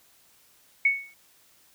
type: tone with exponential decay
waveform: sine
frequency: 2217 Hz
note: C#7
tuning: in tune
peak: -15 dBFS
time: 0.85-1.14 s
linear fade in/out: 5 ms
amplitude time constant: 62 ms
effects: white hiss -60 dBFS RMS until 1.74 s